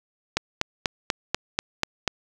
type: click train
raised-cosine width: 0.2 ms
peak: -4 dBFS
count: 8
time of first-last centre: 0.37-2.077 s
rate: 4.1 Hz
effects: none